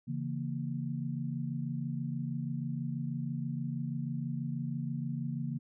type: chord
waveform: sine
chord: A# diminished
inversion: first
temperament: equal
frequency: 138.59 / 164.81 / 233.1 Hz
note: C#3 / E3 / A#3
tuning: 0 / 0 / 0 cents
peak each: -36 / -38 / -38 dBFS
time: 0.07-5.59 s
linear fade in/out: 20 ms
effects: none